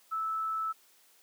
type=tone; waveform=sine; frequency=1311 Hz; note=E6; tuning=10 cents flat; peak=-30 dBFS; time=0.11-0.73 s; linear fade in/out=20 ms; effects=white hiss -63 dBFS RMS until 1.22 s + high-pass 300 Hz 12 dB/octave